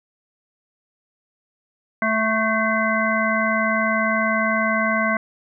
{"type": "harmonic tone with a mistuned harmonic", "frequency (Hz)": 220, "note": "A3", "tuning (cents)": 0, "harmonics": [1, 3, 5, 7, 9], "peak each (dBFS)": [-24, -24, -24, -24, -24], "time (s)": [2.02, 5.17], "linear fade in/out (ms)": 2, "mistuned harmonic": 9, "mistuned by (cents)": 54, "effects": []}